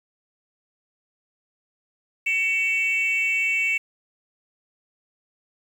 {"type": "tone pair together", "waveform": "sine", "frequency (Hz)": [2246, 2671], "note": ["C#7", "E7"], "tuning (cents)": [22, 22], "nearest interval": "minor third", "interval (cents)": 300, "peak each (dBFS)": -21, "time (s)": [2.26, 3.78], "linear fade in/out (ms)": 10, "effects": ["tanh soft clip ceiling -16 dBFS", "8-bit"]}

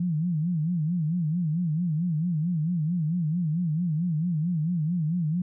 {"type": "tone with vibrato", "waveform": "sine", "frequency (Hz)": 164.81, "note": "E3", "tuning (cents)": 0, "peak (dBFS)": -23, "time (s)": [0, 5.42], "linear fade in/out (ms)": 5, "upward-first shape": "sine", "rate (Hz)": 4.5, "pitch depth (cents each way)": 160, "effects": []}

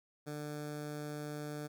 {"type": "tone with notch filter", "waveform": "15% pulse", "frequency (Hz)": 148.8, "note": "D3", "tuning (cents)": 23, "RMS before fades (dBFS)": -42, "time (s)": [0.26, 1.68], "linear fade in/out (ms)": 20, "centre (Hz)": 2800, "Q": 1.6, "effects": []}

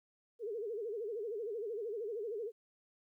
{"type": "tone with vibrato", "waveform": "sine", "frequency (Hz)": 437.7, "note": "A4", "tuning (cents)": -9, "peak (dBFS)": -37, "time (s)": [0.39, 2.52], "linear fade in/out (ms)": 50, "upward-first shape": "sine", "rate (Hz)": 13, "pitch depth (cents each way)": 160, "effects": ["13-bit"]}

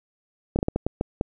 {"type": "slowing click train", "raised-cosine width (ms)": 2, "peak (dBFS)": -9, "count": 8, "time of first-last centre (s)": [0.56, 1.211], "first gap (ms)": 29, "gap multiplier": 1.38, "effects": []}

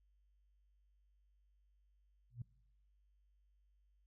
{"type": "tone with exponential growth", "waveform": "sine", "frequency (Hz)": 120, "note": "B2", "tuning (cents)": -49, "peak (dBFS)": -38, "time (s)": [2.3, 2.42], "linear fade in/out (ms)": 5, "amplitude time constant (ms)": 26, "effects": ["noise-tail reverb RT60 0.8 s tail -22 dB re dry", "added 50 Hz sine -70 dBFS peak until 4.06 s"]}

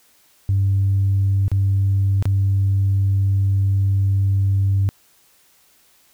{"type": "tone with dropouts", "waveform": "sine", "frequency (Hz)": 97.9, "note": "G2", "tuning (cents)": -2, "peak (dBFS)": -13, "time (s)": [0.49, 4.89], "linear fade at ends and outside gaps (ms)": 0, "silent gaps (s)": [[1.481, 1.516], [2.225, 2.255]], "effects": ["tanh soft clip ceiling -11 dBFS", "white hiss -56 dBFS RMS until 6.13 s"]}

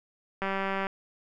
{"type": "click train", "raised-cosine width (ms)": 0.5, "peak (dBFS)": -16, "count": 88, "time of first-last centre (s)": [0.42, 0.868], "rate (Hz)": 194, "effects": []}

